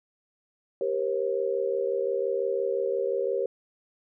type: tone cluster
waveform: sine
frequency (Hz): 391.3 / 472.2 / 538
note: G4 / A#4 / C5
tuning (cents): -3 / +22 / +48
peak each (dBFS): -29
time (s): 0.81-3.46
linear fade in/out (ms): 2
effects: none